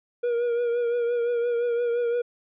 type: tone with vibrato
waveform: triangle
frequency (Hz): 476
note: A#4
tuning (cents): +36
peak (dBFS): -20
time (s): 0.23-2.22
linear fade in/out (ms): 10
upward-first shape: triangle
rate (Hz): 5.8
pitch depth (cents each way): 41
effects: resampled to 8000 Hz